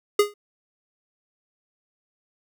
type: tone with exponential decay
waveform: square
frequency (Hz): 412.6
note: G#4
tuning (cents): -11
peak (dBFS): -12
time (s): 0.19-0.34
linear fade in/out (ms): 5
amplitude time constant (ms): 31
effects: none